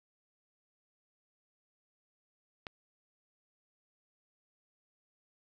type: click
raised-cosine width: 0.3 ms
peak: -24 dBFS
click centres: 2.668 s
effects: none